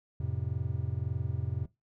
triangle chord, F major, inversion none, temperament just, 87.31 / 109.13 / 130.96 Hz, F2 / A2 / C3, 0 / -14 / +2 cents, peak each -33 dBFS, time 0.2-1.66 s, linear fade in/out 5 ms, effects noise-tail reverb RT60 0.2 s tail -19 dB re dry

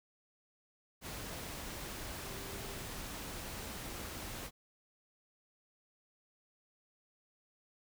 sine tone in noise, 392 Hz, G4, in tune, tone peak -52 dBFS, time 2.22-2.84 s, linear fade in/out 50 ms, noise pink, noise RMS -44 dBFS, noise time 1.01-4.51 s, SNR -11 dB, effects none

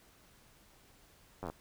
slowing click train, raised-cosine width 1 ms, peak -26 dBFS, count 7, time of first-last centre 1.43-1.5 s, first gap 10 ms, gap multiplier 1.06, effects pink hiss -63 dBFS RMS until 1.6 s

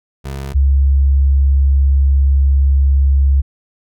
25% pulse / sine tone pair in turn, 68.3 / 68.62 Hz, C#2 / C#2, -25 / -17 cents, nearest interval unison, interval 8 cents, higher second, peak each -19 / -8 dBFS, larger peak second, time 0.24-0.54 / 0.54-3.42 s, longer second, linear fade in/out 20 ms, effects none

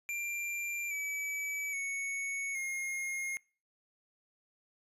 square tone with pitch steps, 2373 / 2293 / 2217 / 2142 Hz, D7 / D7 / C#7 / C7, +17 / -42 / 0 / +40 cents, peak -35 dBFS, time 0.09-3.37 s, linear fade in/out 0 ms, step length 820 ms, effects noise-tail reverb RT60 0.4 s tail -25 dB re dry + resampled to 32000 Hz

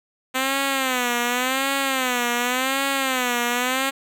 5% pulse tone with vibrato, 256.8 Hz, C4, 32 cents flat, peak -9 dBFS, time 0.34-3.91 s, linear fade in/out 20 ms, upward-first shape sine, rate 0.89 Hz, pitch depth 120 cents each way, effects none

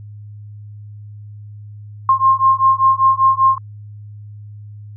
sine beating tone pair, 1061 / 1066.1 Hz, C6 / C6, +24 / +32 cents, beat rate 5.1 Hz, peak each -13 dBFS, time 2.09-3.58 s, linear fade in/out 2 ms, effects added 104 Hz sine -32 dBFS peak until 4.96 s

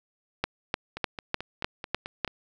two click trains, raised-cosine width 0.3 ms, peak -19 / -9 dBFS, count 7 / 7, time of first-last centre 0.97-2.277 / 0.44-2.247 s, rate 4.59 / 3.32 Hz, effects none

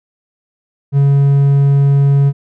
triangle tone, 140 Hz, C#3, 18 cents sharp, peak -5 dBFS, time 0.92-2.33 s, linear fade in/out 50 ms, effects none

